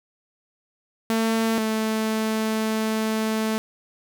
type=tone pair in turn; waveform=sawtooth; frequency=224.6 / 219.3 Hz; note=A3 / A3; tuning=+36 / -6 cents; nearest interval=unison; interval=42 cents; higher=first; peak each=-16 / -18 dBFS; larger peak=first; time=1.1-1.58 / 1.58-3.58 s; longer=second; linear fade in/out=0 ms; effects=none